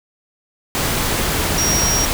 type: tone in noise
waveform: sine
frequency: 5650 Hz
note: F8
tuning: 19 cents sharp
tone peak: -17 dBFS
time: 1.58-2.05 s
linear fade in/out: 0 ms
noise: pink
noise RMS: -19 dBFS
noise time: 0.75-2.13 s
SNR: -1 dB
effects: none

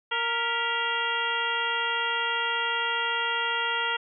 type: harmonic tone with a mistuned harmonic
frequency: 465.2 Hz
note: A#4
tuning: 4 cents flat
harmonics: 1 / 2 / 3 / 4 / 5 / 6 / 7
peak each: -37 / -31 / -30 / -32 / -40 / -32 / -33 dBFS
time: 0.11-3.97 s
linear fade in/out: 10 ms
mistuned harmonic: 4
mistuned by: +80 cents
effects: none

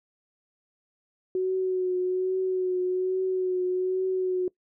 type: tone with vibrato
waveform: sine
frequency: 370 Hz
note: F#4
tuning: in tune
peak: -23 dBFS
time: 1.35-4.48 s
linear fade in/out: 2 ms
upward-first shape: triangle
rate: 1.2 Hz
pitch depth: 30 cents each way
effects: noise-tail reverb RT60 0.1 s tail -22 dB re dry

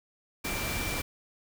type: tone in noise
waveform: sine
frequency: 2351 Hz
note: D7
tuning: 1 cent sharp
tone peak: -37 dBFS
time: 0.44-1.02 s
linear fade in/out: 10 ms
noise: pink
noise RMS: -33 dBFS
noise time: 0.44-1.02 s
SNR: -7 dB
effects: none

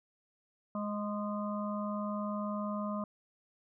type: harmonic tone with a mistuned harmonic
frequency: 207.8 Hz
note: G#3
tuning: 1 cent sharp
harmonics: 1 / 3 / 5 / 6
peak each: -35 / -40 / -42 / -43 dBFS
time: 0.75-3.04 s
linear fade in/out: 2 ms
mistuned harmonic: 6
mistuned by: -22 cents
effects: none

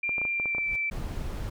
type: tone with pitch glide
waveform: sine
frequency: 2380 to 2330 Hz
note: D7 to D7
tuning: +22 to -14 cents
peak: -26 dBFS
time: 0.03-0.9 s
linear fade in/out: 5 ms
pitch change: -36 cents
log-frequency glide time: 0.31-0.67 s
type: clicks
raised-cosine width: 1 ms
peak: -24 dBFS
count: 8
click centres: 0.093 / 0.182 / 0.216 / 0.252 / 0.399 / 0.457 / 0.549 / 0.583 s
type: noise with exponential growth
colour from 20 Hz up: brown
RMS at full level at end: -36 dBFS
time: 0.48-0.76 s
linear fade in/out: 2 ms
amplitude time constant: 59 ms
type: noise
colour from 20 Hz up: brown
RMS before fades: -33 dBFS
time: 0.91-1.5 s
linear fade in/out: 10 ms
effects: none

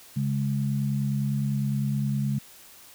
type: tone pair together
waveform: sine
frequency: 138.2 / 208 Hz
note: C#3 / G#3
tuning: -5 / +3 cents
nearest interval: perfect fifth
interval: 708 cents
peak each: -25 / -28 dBFS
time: 0.16-2.39 s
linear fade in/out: 10 ms
effects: white hiss -50 dBFS RMS until 2.94 s

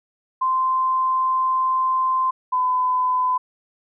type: tone pair in turn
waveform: sine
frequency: 1039 / 1010 Hz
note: C6 / B5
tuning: -12 / +39 cents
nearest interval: unison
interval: 49 cents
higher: first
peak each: -17 dBFS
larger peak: neither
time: 0.41-2.31 / 2.52-3.38 s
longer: first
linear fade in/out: 10 ms
effects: none

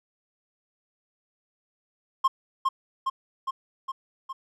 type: tone with echo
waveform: triangle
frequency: 1065 Hz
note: C6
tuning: 30 cents sharp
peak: -15 dBFS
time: 2.24-2.28 s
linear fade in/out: 10 ms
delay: 410 ms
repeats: 5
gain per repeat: -3 dB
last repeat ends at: 4.33 s
effects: none

